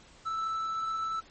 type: tone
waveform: triangle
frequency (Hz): 1318.5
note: E6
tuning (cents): 0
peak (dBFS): -28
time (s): 0.25-1.21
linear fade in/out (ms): 20
effects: pink hiss -56 dBFS RMS until 1.3 s + MP3 32 kbps